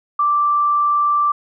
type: tone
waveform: sine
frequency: 1173 Hz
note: D6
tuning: 2 cents flat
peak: -13 dBFS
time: 0.19-1.32 s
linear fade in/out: 5 ms
effects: none